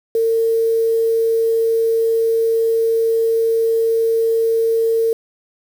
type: tone with quantisation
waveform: sine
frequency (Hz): 453.7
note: A#4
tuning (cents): -47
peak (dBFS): -13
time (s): 0.15-5.13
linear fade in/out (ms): 2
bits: 6
effects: none